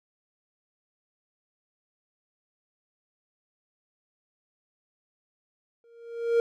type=tone with exponential growth; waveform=triangle; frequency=466.2 Hz; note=A#4; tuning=in tune; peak=-15 dBFS; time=5.84-6.4 s; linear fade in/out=1 ms; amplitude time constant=120 ms; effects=none

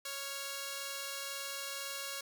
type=tone pair together; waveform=5% pulse; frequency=553.6 / 1395 Hz; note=C#5 / F6; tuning=-2 / -2 cents; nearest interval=octave + major third; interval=1600 cents; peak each=-29 / -32 dBFS; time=0.05-2.21 s; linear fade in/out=5 ms; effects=10-bit

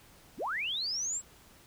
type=linear sweep; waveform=sine; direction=up; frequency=110 to 7810 Hz; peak=-31 dBFS; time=0.37-1.22 s; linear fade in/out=50 ms; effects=pink hiss -58 dBFS RMS until 1.66 s

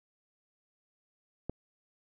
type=click; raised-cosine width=2 ms; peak=-21 dBFS; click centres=1.496 s; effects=none

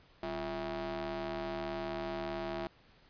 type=ring-modulated tone; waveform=sawtooth; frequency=153.6 Hz; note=D#3; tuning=22 cents flat; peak=-29 dBFS; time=0.23-2.67 s; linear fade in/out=0 ms; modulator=500 Hz; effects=pink hiss -63 dBFS RMS until 3.09 s + resampled to 11025 Hz

